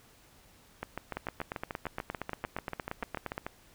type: two click trains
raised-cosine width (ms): 0.5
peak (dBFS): -19 / -20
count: 20 / 19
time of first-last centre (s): 1.17-3.379 / 0.83-3.465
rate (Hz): 8.6 / 6.83
effects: pink hiss -60 dBFS RMS until 3.74 s